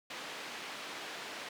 white band-pass noise, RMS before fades -44 dBFS, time 0.1-1.49 s, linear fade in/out 5 ms, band 250 to 3200 Hz, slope 12 dB/octave, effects none

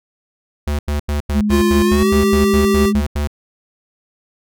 square tone bursts, 73.42 Hz, D2, in tune, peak -17 dBFS, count 13, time 0.67-3.274 s, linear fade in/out 5 ms, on 120 ms, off 87 ms
sine tone, 209.7 Hz, G#3, 17 cents sharp, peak -14 dBFS, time 1.31-3.04 s, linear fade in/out 50 ms
square tone with pitch glide, 349.2 to 389.7 Hz, F4 to G4, 0 to -10 cents, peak -15 dBFS, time 1.49-2.93 s, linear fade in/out 50 ms, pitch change +190 cents, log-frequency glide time 1.84-2.12 s
effects none

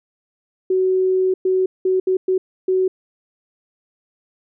sine tone bursts at uneven times, 374 Hz, F#4, 19 cents sharp, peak -14 dBFS, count 6, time 0.7-1.34 / 1.45-1.66 / 1.85-2 / 2.07-2.17 / 2.28-2.38 / 2.68-2.88 s, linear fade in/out 5 ms, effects none

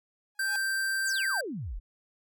sawtooth tone with exponential growth, 830.6 Hz, G#5, in tune, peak -31 dBFS, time 0.35-0.56 s, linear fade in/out 1 ms, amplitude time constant 44 ms
square tone, 1568 Hz, G6, in tune, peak -28 dBFS, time 0.39-1.41 s, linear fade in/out 5 ms
sine exponential sweep, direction down, 9397 to 32.7 Hz, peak -33 dBFS, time 1.04-1.8 s, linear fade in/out 20 ms
effects none

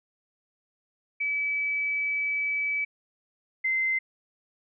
sine tone pair in turn, 2295 / 2072 Hz, D7 / C7, -40 / -17 cents, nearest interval major second, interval 177 cents, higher first, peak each -25 / -23 dBFS, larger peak second, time 1.2-2.85 / 3.64-3.99 s, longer first, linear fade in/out 10 ms, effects none

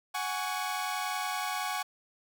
sawtooth chord, F# suspended second, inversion none, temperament equal with one note detuned, 740 / 830.6 / 1121 Hz, F#5 / G#5 / C#6, 0 / 0 / +19 cents, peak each -32 dBFS, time 0.14-1.83 s, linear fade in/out 10 ms, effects none

